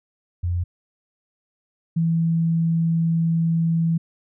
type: tone pair in turn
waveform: sine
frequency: 87.7 / 165.12 Hz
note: F2 / E3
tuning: +8 / +3 cents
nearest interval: major seventh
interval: 1095 cents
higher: second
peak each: -20 / -17 dBFS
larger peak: second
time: 0.43-0.64 / 1.96-3.98 s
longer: second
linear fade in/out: 10 ms
effects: none